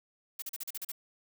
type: noise bursts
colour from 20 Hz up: blue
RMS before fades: -38 dBFS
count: 8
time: 0.39-0.919 s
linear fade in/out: 5 ms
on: 32 ms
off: 39 ms
effects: none